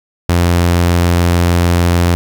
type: tone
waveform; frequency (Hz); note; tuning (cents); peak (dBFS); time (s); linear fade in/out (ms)
sawtooth; 86.8; F2; -10; -5; 0.29-2.15; 0
effects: 7-bit